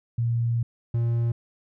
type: tone pair in turn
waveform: sine / triangle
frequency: 117.3 / 117.3 Hz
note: A#2 / A#2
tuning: +11 / +11 cents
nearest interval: unison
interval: 0 cents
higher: neither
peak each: -21 / -19 dBFS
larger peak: second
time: 0.18-0.63 / 0.94-1.32 s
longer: first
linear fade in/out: 5 ms
effects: none